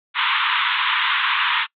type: band-pass noise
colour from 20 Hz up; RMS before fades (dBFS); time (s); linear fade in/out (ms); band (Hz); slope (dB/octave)
pink; -20; 0.14-1.67; 50; 930 to 3700; 96
effects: noise-tail reverb RT60 0.1 s tail -24 dB re dry